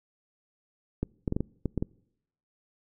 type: clicks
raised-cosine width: 3 ms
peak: -15 dBFS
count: 8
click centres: 1.03 / 1.278 / 1.324 / 1.365 / 1.406 / 1.657 / 1.777 / 1.825 s
effects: noise-tail reverb RT60 0.8 s tail -26 dB re dry

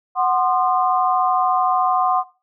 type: chord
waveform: sine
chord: C diminished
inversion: second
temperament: equal with one note detuned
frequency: 740 / 1046.5 / 1216.8 Hz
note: Gb5 / C6 / Eb6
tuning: 0 / 0 / -39 cents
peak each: -17 / -20 / -23 dBFS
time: 0.15-2.24 s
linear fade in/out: 50 ms
effects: noise-tail reverb RT60 0.3 s tail -17 dB re dry

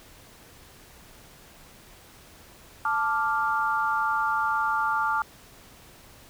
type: chord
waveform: sine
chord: D minor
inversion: second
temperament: equal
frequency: 880 / 1174.7 / 1396.9 Hz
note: A5 / D6 / F6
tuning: 0 / 0 / 0 cents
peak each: -27 dBFS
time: 2.85-5.22 s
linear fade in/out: 2 ms
effects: pink hiss -51 dBFS RMS until 6.29 s

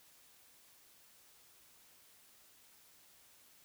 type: silence
effects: white hiss -64 dBFS RMS until 3.64 s

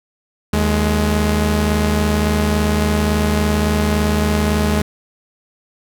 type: tone pair together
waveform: sawtooth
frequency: 77.85 / 210 Hz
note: D#2 / G#3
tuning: +2 / +19 cents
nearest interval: octave + perfect fourth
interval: 1717 cents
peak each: -13 dBFS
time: 0.53-4.82 s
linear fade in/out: 5 ms
effects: none

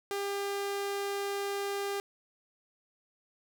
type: tone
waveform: sawtooth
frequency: 400 Hz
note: G4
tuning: 35 cents sharp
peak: -28 dBFS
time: 0.11-2 s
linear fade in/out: 0 ms
effects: none

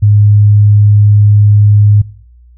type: tone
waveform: sine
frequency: 103.83 Hz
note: G#2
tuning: in tune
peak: -3 dBFS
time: 0.02-2.02 s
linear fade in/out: 10 ms
effects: noise-tail reverb RT60 0.5 s tail -21 dB re dry + added 60 Hz sine -37 dBFS peak until 2.57 s

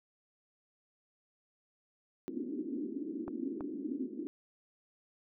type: band-pass noise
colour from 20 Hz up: pink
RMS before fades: -39 dBFS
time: 2.28-4.27 s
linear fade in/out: 0 ms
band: 250 to 340 Hz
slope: 48 dB/octave
type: clicks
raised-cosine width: 1 ms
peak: -28 dBFS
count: 2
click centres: 3.28 / 3.608 s
effects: none

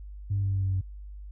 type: tone with pitch steps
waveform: sine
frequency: 100 / 99.14 / 98.28 / 97.43 / 96.59 / 95.76 / 94.93 / 94.12 Hz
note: G2 / G2 / G2 / G2 / G2 / G2 / F#2 / F#2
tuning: +35 / +20 / +5 / -10 / -25 / -40 / +45 / +30 cents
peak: -23 dBFS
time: 0.3-0.812 s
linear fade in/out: 10 ms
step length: 64 ms
effects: tanh soft clip ceiling -20 dBFS + added 50 Hz sine -39 dBFS peak until 1.31 s

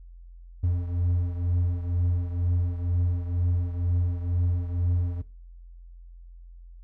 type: beating tone pair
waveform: triangle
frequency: 87.3 / 89.4 Hz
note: F2 / F2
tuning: 0 / +41 cents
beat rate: 2.1 Hz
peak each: -22 / -28 dBFS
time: 0.63-5.22 s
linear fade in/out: 10 ms
effects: noise-tail reverb RT60 0.3 s tail -17 dB re dry + added 43 Hz sine -43 dBFS peak until 6.83 s

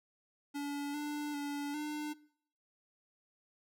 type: tone with pitch steps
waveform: square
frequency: 286.2 / 295.2 / 287.5 / 299.9 Hz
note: D4 / D4 / D4 / D4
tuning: -45 / +9 / -37 / +36 cents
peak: -37 dBFS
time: 0.54-2.14 s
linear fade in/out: 20 ms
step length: 400 ms
effects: noise-tail reverb RT60 0.6 s tail -21 dB re dry

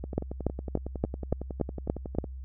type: two click trains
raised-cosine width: 2 ms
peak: -12 / -22 dBFS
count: 8 / 25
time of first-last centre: 0.18-2.186 / 0.04-2.242 s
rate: 3.49 / 10.9 Hz
effects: added 65 Hz sine -37 dBFS peak until 2.44 s

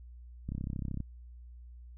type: click train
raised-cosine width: 5 ms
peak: -24 dBFS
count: 18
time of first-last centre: 0.49-1.004 s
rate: 33.1 Hz
effects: added 60 Hz sine -47 dBFS peak until 1.97 s

